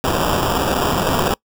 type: noise with sample-and-hold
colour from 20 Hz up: blue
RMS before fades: -18 dBFS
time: 0.04-1.34 s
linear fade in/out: 0 ms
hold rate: 2100 Hz
effects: noise-tail reverb RT60 0.1 s tail -25 dB re dry

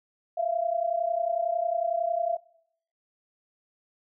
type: tone pair together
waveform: sine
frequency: 659.3 / 690.3 Hz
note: E5 / F5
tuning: 0 / -20 cents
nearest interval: minor second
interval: 80 cents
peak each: -27 dBFS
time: 0.37-2.37 s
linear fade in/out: 10 ms
effects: noise-tail reverb RT60 0.7 s tail -23 dB re dry

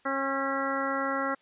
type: harmonic tone with a mistuned harmonic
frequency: 271.7 Hz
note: C#4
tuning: 35 cents flat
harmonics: 1 / 2 / 3 / 4 / 5 / 6 / 7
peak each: -34 / -33 / -37 / -35 / -32 / -38 / -37 dBFS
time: 0.05-1.35 s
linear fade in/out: 10 ms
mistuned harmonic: 7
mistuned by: +35 cents
effects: white hiss -64 dBFS RMS until 1.41 s + resampled to 8000 Hz

